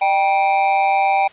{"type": "tone with amplitude modulation", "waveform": "square", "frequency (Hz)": 784, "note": "G5", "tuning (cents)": 0, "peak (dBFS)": -11, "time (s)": [0.01, 1.28], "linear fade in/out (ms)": 10, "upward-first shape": "sine", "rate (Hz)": 177, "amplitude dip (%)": 70, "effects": ["white hiss -44 dBFS RMS until 1.32 s", "resampled to 8000 Hz"]}